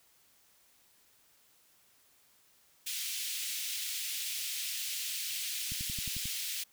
pink high-pass noise, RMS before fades -37 dBFS, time 2.86-6.64 s, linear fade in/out 10 ms, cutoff 2600 Hz, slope 24 dB/octave
click train, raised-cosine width 5 ms, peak -30 dBFS, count 7, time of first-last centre 5.72-6.256 s, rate 11.2 Hz
effects white hiss -66 dBFS RMS until 6.72 s

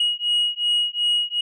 sine beating tone pair, 2893 / 2895.7 Hz, F#7 / F#7, -40 / -38 cents, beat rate 2.7 Hz, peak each -20 dBFS, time 0-1.41 s, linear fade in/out 5 ms, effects tanh soft clip ceiling -15 dBFS

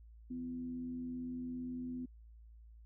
sine tone with frequency modulation, 251.3 Hz, B3, 30 cents sharp, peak -39 dBFS, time 0.3-2.06 s, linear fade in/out 10 ms, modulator 87.5 Hz, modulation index 0.3, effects added 56 Hz sine -54 dBFS peak until 2.85 s

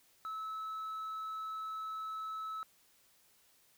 triangle tone with tanh clipping, 1300 Hz, E6, 24 cents flat, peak -39 dBFS, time 0.25-2.63 s, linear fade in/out 0 ms, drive 7 dB, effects white hiss -68 dBFS RMS until 3.77 s

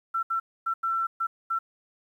sine tone bursts at uneven times, 1345 Hz, E6, 34 cents sharp, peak -24 dBFS, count 6, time 0.14-0.23 / 0.3-0.4 / 0.66-0.74 / 0.83-1.07 / 1.2-1.27 / 1.5-1.59 s, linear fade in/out 10 ms, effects 10-bit

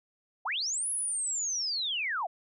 sine linear two-way sweep, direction up then down, 622.3 to 10700 to 622.3 Hz, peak -29 dBFS, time 0.45-2.27 s, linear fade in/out 10 ms, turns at 0.9 s, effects none

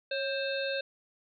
harmonic tone with a mistuned harmonic, 527 Hz, C5, 12 cents sharp, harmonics 1 / 3 / 5 / 7 / 8, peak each -32 / -37 / -39 / -40 / -41 dBFS, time 0.11-0.81 s, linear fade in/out 5 ms, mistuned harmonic 1, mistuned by +71 cents, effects none

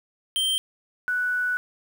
square / sine tone pair in turn, 3140 / 1481.9 Hz, G7 / F#6, +2 / +2 cents, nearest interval octave + minor second, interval 1300 cents, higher first, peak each -22 dBFS, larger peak neither, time 0.36-0.58 / 1.08-1.57 s, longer second, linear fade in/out 0 ms, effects 8-bit

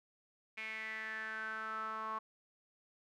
sawtooth tone with band-pass filter sweep, 219.3 Hz, A3, 6 cents flat, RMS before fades -42 dBFS, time 0.57-2.19 s, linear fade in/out 10 ms, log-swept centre 2300 to 1100 Hz, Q 7.9, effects none

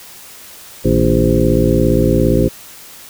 harmonic tone with a mistuned harmonic, 57.4 Hz, A#1, 26 cents flat, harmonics 1 / 2 / 3 / 4 / 5 / 6 / 7 / 9, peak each -18 / -18 / -18 / -18 / -18 / -18 / -18 / -18 dBFS, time 0.84-2.49 s, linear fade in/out 20 ms, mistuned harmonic 3, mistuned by -130 cents, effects white hiss -37 dBFS RMS until 3.09 s

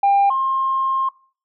sine tone pair in turn, 798 / 1065.2 Hz, G5 / C6, +31 / +31 cents, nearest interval perfect fourth, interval 500 cents, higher second, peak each -10 / -16 dBFS, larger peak first, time 0.03-0.3 / 0.3-1.09 s, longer second, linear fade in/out 5 ms, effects noise-tail reverb RT60 0.4 s tail -21 dB re dry + tanh soft clip ceiling -10 dBFS

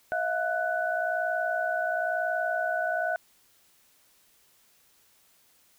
sine tone cluster, 644 / 705 / 1489 Hz, E5 / F5 / F#6, -41 / +16 / +11 cents, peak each -30 dBFS, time 0.12-3.16 s, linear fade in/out 0 ms, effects white hiss -63 dBFS RMS until 5.78 s

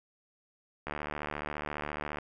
click train, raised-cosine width 0.5 ms, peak -20 dBFS, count 99, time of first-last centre 0.87-2.185 s, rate 74.5 Hz, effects none

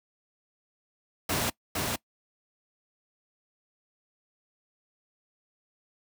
pink noise with echo, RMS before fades -28 dBFS, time 1.29-1.5 s, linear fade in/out 5 ms, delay 460 ms, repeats 1, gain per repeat -2 dB, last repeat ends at 1.96 s, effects noise-tail reverb RT60 0.1 s tail -22 dB re dry + high-pass 80 Hz 12 dB/octave

